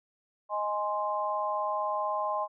sine chord, Ab major, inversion second, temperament equal, 622.3 / 830.6 / 1046.5 Hz, Eb5 / Ab5 / C6, 0 / 0 / 0 cents, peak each -33 / -33 / -31 dBFS, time 0.49-2.48 s, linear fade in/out 50 ms, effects none

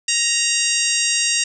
harmonic tone with a mistuned harmonic, 941 Hz, A#5, 16 cents sharp, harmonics 2 / 3 / 4 / 5 / 6 / 7 / 8 / 9, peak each -28 / -22 / -27 / -25 / -24 / -24 / -25 / -26 dBFS, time 0.08-1.44 s, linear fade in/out 5 ms, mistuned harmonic 3, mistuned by -23 cents, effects none

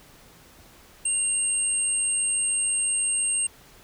sine tone pair together, 2790 / 8507 Hz, F7 / C9, -2 / +28 cents, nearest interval octave + perfect fifth, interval 1930 cents, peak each -33 / -22 dBFS, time 1.05-3.47 s, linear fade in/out 5 ms, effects pink hiss -52 dBFS RMS until 3.83 s

